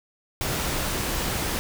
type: noise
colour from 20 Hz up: pink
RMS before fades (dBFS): -27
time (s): 0.41-1.59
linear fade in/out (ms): 0
effects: none